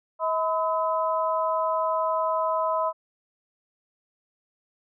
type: tone cluster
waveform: sine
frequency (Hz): 640 / 1009 / 1279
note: D#5 / B5 / D#6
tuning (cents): +49 / +37 / +47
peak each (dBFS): -26 / -25 / -31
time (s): 0.19-2.93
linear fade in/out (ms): 50
effects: none